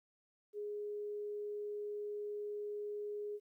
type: tone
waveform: sine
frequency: 415.3 Hz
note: G#4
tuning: in tune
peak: -39 dBFS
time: 0.53-3.4 s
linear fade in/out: 50 ms
effects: 13-bit